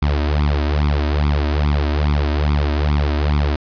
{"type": "tone with flanger", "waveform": "sawtooth", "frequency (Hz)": 73.42, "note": "D2", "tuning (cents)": 0, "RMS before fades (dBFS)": -17, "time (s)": [0.02, 3.56], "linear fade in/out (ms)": 5, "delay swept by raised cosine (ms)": [0.84, 3.24], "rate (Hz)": 2.4, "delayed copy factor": 1, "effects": ["resampled to 11025 Hz", "8-bit"]}